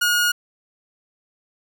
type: tone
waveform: sawtooth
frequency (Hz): 1438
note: F#6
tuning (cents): -50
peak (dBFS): -13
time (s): 0.01-0.32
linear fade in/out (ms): 10
effects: none